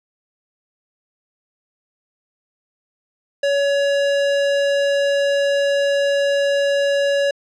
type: tone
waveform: square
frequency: 563 Hz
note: C#5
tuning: 27 cents sharp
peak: -16 dBFS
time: 3.43-7.31 s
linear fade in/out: 5 ms
effects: low-pass 5000 Hz 12 dB/octave